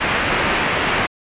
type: low-pass noise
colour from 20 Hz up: white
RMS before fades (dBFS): -19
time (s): 0-1.07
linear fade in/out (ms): 20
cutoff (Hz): 2600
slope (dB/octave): 24
effects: resampled to 8000 Hz